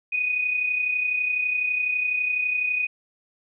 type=tone pair together; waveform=sine; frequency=2483 / 2515 Hz; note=D#7 / D#7; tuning=-4 / +18 cents; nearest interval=unison; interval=22 cents; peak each=-22 / -31 dBFS; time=0.12-2.87 s; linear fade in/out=10 ms; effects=none